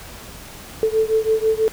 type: beating tone pair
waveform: sine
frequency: 437.9 / 444 Hz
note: A4 / A4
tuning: -8 / +16 cents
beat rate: 6.1 Hz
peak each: -18 / -19 dBFS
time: 0.83-1.68 s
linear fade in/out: 0 ms
effects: pink hiss -38 dBFS RMS until 1.72 s